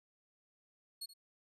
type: tone with echo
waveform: sawtooth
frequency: 4332 Hz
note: C#8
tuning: 41 cents flat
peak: -38 dBFS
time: 1.01-1.06 s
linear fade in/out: 10 ms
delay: 78 ms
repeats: 1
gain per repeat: -14 dB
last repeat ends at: 1.138 s
effects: resampled to 32000 Hz